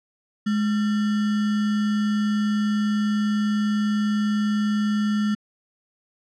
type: tone with sample-and-hold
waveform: sine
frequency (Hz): 210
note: G#3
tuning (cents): +19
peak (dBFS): -19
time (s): 0.46-5.35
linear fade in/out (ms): 10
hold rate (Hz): 1575
effects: low-pass 5000 Hz 12 dB/octave